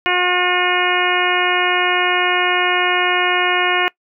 harmonic tone with a mistuned harmonic, 360 Hz, F#4, 47 cents flat, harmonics 1 / 2 / 3 / 4 / 5 / 6 / 7 / 8, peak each -22 / -22 / -22 / -22 / -22 / -22 / -22 / -22 dBFS, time 0.06-3.88 s, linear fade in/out 0 ms, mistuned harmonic 7, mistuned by -36 cents, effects noise-tail reverb RT60 0.1 s tail -23 dB re dry

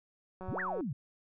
click train, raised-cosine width 1 ms, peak -31 dBFS, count 75, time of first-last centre 0.41-0.808 s, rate 186 Hz
sine exponential two-way sweep, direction up then down, 69.6 to 1975.5 to 119.2 Hz, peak -33 dBFS, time 0.48-0.93 s, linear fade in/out 5 ms, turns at 0.6 s
effects none

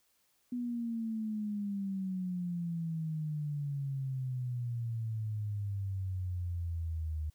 sine exponential sweep, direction down, 246.9 to 76.1 Hz, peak -33 dBFS, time 0.52-7.3 s, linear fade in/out 5 ms, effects white hiss -73 dBFS RMS until 7.34 s

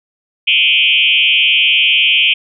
sine tone with frequency modulation, 2794 Hz, F7, in tune, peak -8 dBFS, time 0.47-2.34 s, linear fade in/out 10 ms, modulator 144 Hz, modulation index 3.1, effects none

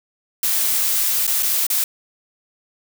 blue noise with dropouts, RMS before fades -19 dBFS, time 0.43-1.84 s, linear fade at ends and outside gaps 2 ms, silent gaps 1.268-1.276 / 1.425-1.429 / 1.667-1.701 s, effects none

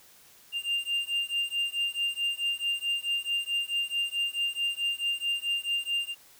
triangle beating tone pair, 2794 / 2798.6 Hz, F7 / F7, 0 / +3 cents, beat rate 4.6 Hz, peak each -29 dBFS, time 0.52-6.15 s, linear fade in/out 50 ms, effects white hiss -56 dBFS RMS until 6.39 s

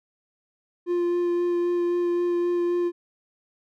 triangle tone with vibrato, 349.5 Hz, F4, 1 cent sharp, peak -19 dBFS, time 0.86-2.92 s, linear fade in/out 50 ms, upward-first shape sine, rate 3.8 Hz, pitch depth 10 cents each way, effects none

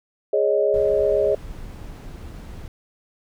sine chord, Ab suspended fourth, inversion none, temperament equal, 415.3 / 554.4 / 622.3 Hz, Ab4 / Db5 / Eb5, 0 / 0 / 0 cents, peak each -20 / -21 / -21 dBFS, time 0.33-1.35 s, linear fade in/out 5 ms
brown noise, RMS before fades -36 dBFS, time 0.74-2.68 s, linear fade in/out 2 ms
effects none

